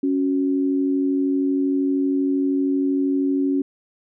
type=tone pair together; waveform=sine; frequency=277.2 / 370 Hz; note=C#4 / F#4; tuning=0 / 0 cents; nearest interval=perfect fourth; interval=500 cents; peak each=-18 / -26 dBFS; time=0.03-3.62 s; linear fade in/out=5 ms; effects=none